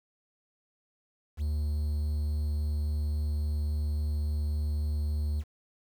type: tone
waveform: triangle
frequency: 74.7 Hz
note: D2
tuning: 30 cents sharp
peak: -25 dBFS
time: 1.37-5.44 s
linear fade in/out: 50 ms
effects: 9-bit